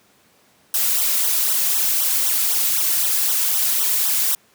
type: noise with flanger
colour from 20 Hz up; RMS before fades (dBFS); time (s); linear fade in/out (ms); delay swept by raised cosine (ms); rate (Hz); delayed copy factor
blue; -19; 0.74-4.35; 2; 0.42 to 2.62; 3.9; -0.95
effects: pink hiss -56 dBFS RMS until 4.54 s + high-pass 150 Hz 12 dB/octave